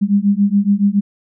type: beating tone pair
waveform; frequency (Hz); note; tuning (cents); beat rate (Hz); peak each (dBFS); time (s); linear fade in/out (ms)
sine; 198.2 / 205.3; G3 / G#3; +19 / -20; 7.1; -14; 0.01-1.01; 20
effects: none